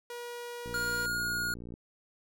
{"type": "tone", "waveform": "sawtooth", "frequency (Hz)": 480, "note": "B4", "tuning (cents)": -49, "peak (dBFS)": -35, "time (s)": [0.1, 1.06], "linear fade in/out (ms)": 2}
{"type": "click train", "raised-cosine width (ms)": 3, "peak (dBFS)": -31, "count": 65, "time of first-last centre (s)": [0.66, 1.739], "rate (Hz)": 59.3}
{"type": "tone with pitch glide", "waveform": "square", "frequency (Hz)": [1423, 1434.6], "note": ["F6", "F6"], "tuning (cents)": [32, 46], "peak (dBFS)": -31, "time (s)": [0.74, 1.54], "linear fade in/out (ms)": 2, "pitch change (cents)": 14, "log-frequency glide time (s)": [0.94, 1.24]}
{"effects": []}